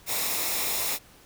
white noise with comb filter, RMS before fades -28 dBFS, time 0.06-0.99 s, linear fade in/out 50 ms, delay 0.65 ms, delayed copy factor -0.5, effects pink hiss -54 dBFS RMS until 1.25 s

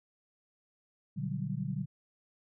sine chord, G major seventh, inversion first, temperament equal with one note detuned, 120.79 / 146.83 / 185 / 196 Hz, B2 / D3 / F#3 / G3, -38 / 0 / 0 / 0 cents, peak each -39 / -36 / -38 / -40 dBFS, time 1.16-1.86 s, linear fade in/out 20 ms, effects none

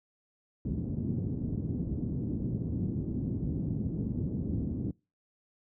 white low-pass noise, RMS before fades -32 dBFS, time 0.65-4.91 s, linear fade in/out 2 ms, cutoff 260 Hz, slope 24 dB/octave, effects noise-tail reverb RT60 0.3 s tail -26 dB re dry + high-pass 60 Hz 12 dB/octave

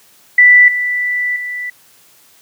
sine tone with level steps, 1975.5 Hz, B6, in tune, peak -3 / -14 / -20 dBFS, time 0.38-1.7 s, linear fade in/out 5 ms, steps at 0.68 / 1.36 s, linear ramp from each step 2 ms, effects white hiss -48 dBFS RMS until 2.41 s + high-pass 80 Hz 12 dB/octave

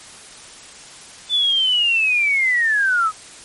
sine linear sweep, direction down, 3520 to 1244.5 Hz, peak -14 dBFS, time 1.29-3.12 s, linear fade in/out 50 ms, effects white hiss -40 dBFS RMS until 3.44 s + MP3 48 kbps

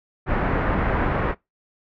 pink low-pass noise, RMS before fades -22 dBFS, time 0.26-1.35 s, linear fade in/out 50 ms, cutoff 1900 Hz, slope 24 dB/octave, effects noise-tail reverb RT60 0.2 s tail -23 dB re dry

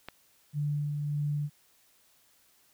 click, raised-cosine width 0.3 ms, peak -23 dBFS, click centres 0.086 s
sine tone with tremolo, 146.83 Hz, D3, in tune, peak -27 dBFS, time 0.53-1.5 s, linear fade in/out 50 ms, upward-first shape sine, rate 1.7 Hz, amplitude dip 30%
effects white hiss -65 dBFS RMS until 2.73 s

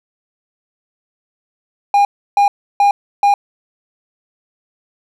triangle tone bursts, 810 Hz, G#5, 43 cents flat, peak -6 dBFS, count 4, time 1.94-3.34 s, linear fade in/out 2 ms, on 110 ms, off 320 ms, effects none

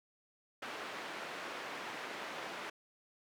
white band-pass noise, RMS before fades -44 dBFS, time 0.62-2.7 s, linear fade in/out 5 ms, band 270 to 2000 Hz, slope 12 dB/octave, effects none

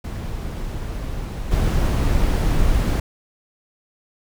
brown noise with level steps, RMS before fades -27 / -18 dBFS, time 0.04-3 s, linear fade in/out 5 ms, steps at 1.51 s, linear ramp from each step 10 ms, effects none

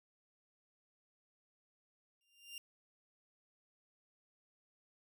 sawtooth tone with exponential growth, 2794 Hz, F7, in tune, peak -40 dBFS, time 2.21-2.58 s, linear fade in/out 1 ms, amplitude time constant 80 ms, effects none

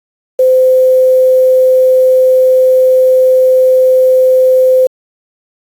sine tone with quantisation, 515 Hz, C5, 28 cents flat, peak -4 dBFS, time 0.39-4.87 s, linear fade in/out 5 ms, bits 5, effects AAC 64 kbps

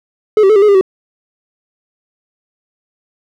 triangle tone with pitch steps, 428.2 / 386 / 433.1 / 394.6 / 422.4 / 400.5 / 379.3 Hz, A4 / G4 / A4 / G4 / G#4 / G4 / F#4, -47 / -27 / -27 / +11 / +29 / +37 / +43 cents, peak -3 dBFS, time 0.37-0.811 s, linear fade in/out 2 ms, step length 63 ms, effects none

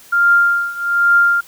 sine tone with tremolo, 1396.9 Hz, F6, in tune, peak -7 dBFS, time 0.12-1.41 s, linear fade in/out 10 ms, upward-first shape triangle, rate 1.2 Hz, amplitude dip 90%, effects white hiss -43 dBFS RMS until 1.47 s

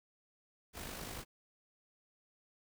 pink noise with amplitude modulation, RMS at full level -43 dBFS, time 0.73-1.25 s, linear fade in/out 50 ms, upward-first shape sine, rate 50.4 Hz, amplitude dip 45%, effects none

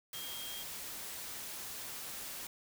sine tone in noise, 3231 Hz, G#7, 48 cents flat, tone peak -45 dBFS, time 0.14-0.63 s, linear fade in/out 2 ms, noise white, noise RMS -44 dBFS, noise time 0.13-2.47 s, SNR -4 dB, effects none

